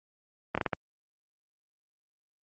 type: slowing click train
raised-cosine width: 0.5 ms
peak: -12 dBFS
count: 5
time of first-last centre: 0.55-0.732 s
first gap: 26 ms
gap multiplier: 1.39
effects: high-pass 80 Hz 12 dB/octave + Opus 24 kbps